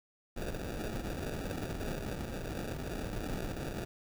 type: noise with sample-and-hold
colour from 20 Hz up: pink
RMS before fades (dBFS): -38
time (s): 0.36-3.85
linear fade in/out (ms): 10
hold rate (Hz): 1050
effects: none